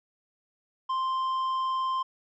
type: tone with tanh clipping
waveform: sine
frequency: 1046.5 Hz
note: C6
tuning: in tune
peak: -27 dBFS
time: 0.89-2.03 s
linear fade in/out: 10 ms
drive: 6 dB
effects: none